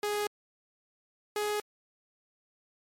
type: tone pair in turn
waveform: sawtooth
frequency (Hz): 415.3 / 418.2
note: G#4 / G#4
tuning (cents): 0 / +12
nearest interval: unison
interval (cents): 12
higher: second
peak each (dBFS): -25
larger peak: neither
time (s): 0.03-0.27 / 1.36-1.6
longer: neither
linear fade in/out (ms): 2
effects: MP3 64 kbps